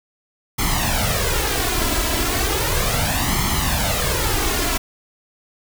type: noise with flanger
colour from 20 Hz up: pink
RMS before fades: -20 dBFS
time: 0.58-4.78 s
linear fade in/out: 10 ms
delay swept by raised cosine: 0.94 to 3.04 ms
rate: 0.35 Hz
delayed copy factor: +0.7
effects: none